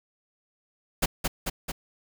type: noise with echo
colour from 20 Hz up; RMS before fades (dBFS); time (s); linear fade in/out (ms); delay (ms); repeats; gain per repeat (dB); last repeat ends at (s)
pink; -23; 1.02-1.06; 10; 220; 3; -3; 1.72
effects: none